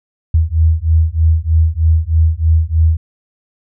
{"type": "beating tone pair", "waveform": "sine", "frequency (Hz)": [79, 82.2], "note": ["D#2", "E2"], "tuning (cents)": [27, -4], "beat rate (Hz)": 3.2, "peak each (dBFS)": -12, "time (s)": [0.34, 2.97], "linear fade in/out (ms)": 5, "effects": []}